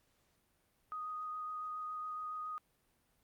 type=tone with vibrato; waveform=sine; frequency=1244.5 Hz; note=D#6; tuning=in tune; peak=-39 dBFS; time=0.92-2.58 s; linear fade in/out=0 ms; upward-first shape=sine; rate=7.2 Hz; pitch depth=10 cents each way; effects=pink hiss -75 dBFS RMS until 3.23 s + Opus 48 kbps